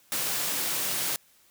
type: high-pass noise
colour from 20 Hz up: white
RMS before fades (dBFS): -29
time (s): 0.12-1.16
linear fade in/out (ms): 0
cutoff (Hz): 100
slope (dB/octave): 96
effects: white hiss -61 dBFS RMS until 1.5 s